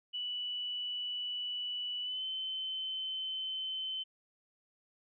sine tone with pitch glide, 2960 to 3066 Hz, F#7 to G7, 0 to -39 cents, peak -35 dBFS, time 0.13-4.04 s, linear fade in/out 20 ms, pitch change +61 cents, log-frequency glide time 2.02-2.24 s, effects none

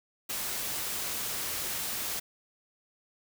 white noise, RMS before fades -34 dBFS, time 0.29-2.2 s, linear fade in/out 10 ms, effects none

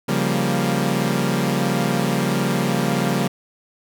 sawtooth chord, G half-diminished seventh, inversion second, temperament equal, 138.59 / 174.61 / 196 / 233.1 Hz, Db3 / F3 / G3 / Bb3, 0 / 0 / 0 / 0 cents, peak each -20 dBFS, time 0.08-3.28 s, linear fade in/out 10 ms, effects none

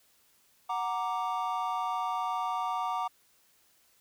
triangle chord, Gb augmented, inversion none, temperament equal, 740 / 932.3 / 1174.7 Hz, Gb5 / Bb5 / D6, 0 / 0 / 0 cents, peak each -32 dBFS, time 0.69-3.08 s, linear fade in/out 10 ms, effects white hiss -66 dBFS RMS until 4 s

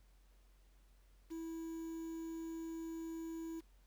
triangle tone with quantisation, 327.3 Hz, E4, 12 cents flat, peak -40 dBFS, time 1.3-3.61 s, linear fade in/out 20 ms, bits 10, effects added 46 Hz sine -63 dBFS peak until 3.86 s + pink hiss -75 dBFS RMS until 3.86 s

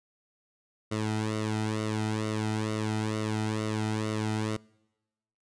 sawtooth tone with flanger, 108.3 Hz, A2, 27 cents flat, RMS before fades -30 dBFS, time 0.91-4.57 s, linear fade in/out 10 ms, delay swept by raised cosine 1.2 to 1.81 ms, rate 2.2 Hz, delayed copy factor -0.8, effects noise-tail reverb RT60 1.0 s tail -25 dB re dry + resampled to 22050 Hz

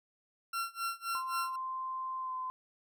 40% pulse tone with tremolo, 1364 Hz, F6, 41 cents flat, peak -31 dBFS, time 0.53-1.56 s, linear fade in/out 5 ms, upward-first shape sine, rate 3.8 Hz, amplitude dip 95%
sine tone with pitch glide, 1042 to 1028.2 Hz, C6 to C6, -7 to -31 cents, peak -35 dBFS, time 1.15-2.5 s, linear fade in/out 0 ms, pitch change -24 cents, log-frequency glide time 2.19-2.34 s
effects none

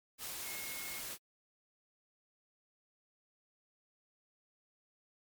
sine tone in noise, 2164 Hz, C#7, 42 cents flat, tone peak -47 dBFS, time 0.43-1.03 s, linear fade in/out 50 ms, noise white, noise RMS -43 dBFS, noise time 0.18-1.18 s, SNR -7 dB, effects MP3 96 kbps

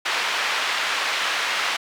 pink band-pass noise, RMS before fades -24 dBFS, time 0.05-1.77 s, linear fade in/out 10 ms, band 1200 to 3600 Hz, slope 12 dB/octave, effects none

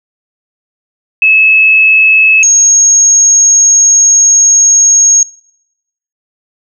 sine tone pair in turn, 2592 / 6550 Hz, E7 / G#8, -30 / -25 cents, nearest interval octave + major third, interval 1605 cents, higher second, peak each -3 dBFS, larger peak neither, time 1.22-2.43 / 2.43-5.23 s, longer second, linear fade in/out 2 ms, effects noise-tail reverb RT60 0.9 s tail -24 dB re dry

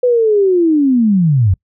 sine linear sweep, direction down, 504 to 85.8 Hz, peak -8 dBFS, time 0.03-1.54 s, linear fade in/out 5 ms, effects noise-tail reverb RT60 0.1 s tail -26 dB re dry

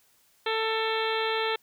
harmonic tone with a mistuned harmonic, 444 Hz, A4, 16 cents sharp, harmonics 1 / 2 / 3 / 4 / 5 / 6 / 7 / 8 / 9, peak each -29 / -32 / -34 / -35 / -36 / -37 / -37 / -38 / -39 dBFS, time 0.46-1.56 s, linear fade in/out 5 ms, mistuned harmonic 7, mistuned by +60 cents, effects white hiss -64 dBFS RMS until 1.62 s

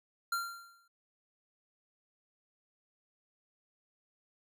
square tone with exponential decay, 1381 Hz, F6, 20 cents flat, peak -30 dBFS, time 0.32-0.88 s, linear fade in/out 5 ms, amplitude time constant 120 ms, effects none

